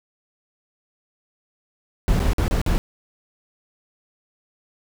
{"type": "noise with dropouts", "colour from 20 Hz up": "brown", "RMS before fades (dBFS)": -19, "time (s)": [2.08, 2.78], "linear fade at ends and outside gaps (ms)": 0, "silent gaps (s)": [[2.193, 2.2], [2.333, 2.383], [2.481, 2.51], [2.615, 2.663]], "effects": []}